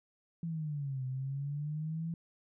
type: exponential two-way sweep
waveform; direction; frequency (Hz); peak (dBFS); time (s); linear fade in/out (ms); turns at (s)
sine; down then up; 169.3 to 128.3 to 167.8; -34; 0.43-2.14; 2; 1.05
effects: none